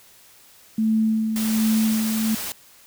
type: tone with tremolo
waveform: sine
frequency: 220 Hz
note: A3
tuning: in tune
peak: -16 dBFS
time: 0.78-2.35 s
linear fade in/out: 5 ms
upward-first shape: sine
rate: 1.3 Hz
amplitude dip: 45%
type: noise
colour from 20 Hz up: white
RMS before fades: -30 dBFS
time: 1.36-2.52 s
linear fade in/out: 0 ms
effects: white hiss -51 dBFS RMS until 2.86 s

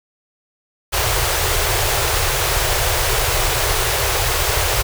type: band-stop noise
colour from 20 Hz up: pink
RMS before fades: -18 dBFS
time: 0.92-4.83 s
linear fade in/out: 20 ms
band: 130 to 370 Hz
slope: 48 dB/octave
effects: none

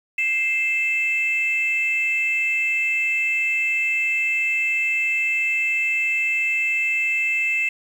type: tone pair together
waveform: sine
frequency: 2103 / 2637 Hz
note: C7 / E7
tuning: +8 / 0 cents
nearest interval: major third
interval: 392 cents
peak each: -23 / -19 dBFS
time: 0.18-7.69 s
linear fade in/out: 5 ms
effects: tanh soft clip ceiling -13 dBFS + 8-bit

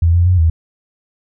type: tone with pitch steps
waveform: sine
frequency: 83.9 / 86.8 / 91 / 81.2 Hz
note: E2 / F2 / F#2 / E2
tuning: +31 / -10 / -28 / -26 cents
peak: -8 dBFS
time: 0.02-0.5 s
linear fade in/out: 5 ms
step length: 120 ms
effects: none

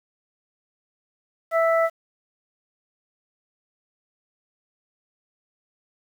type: harmonic tone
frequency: 659.3 Hz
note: E5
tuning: in tune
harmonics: 1 / 2 / 3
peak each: -18 / -24 / -28 dBFS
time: 1.51-1.9 s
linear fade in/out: 50 ms
effects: 8-bit

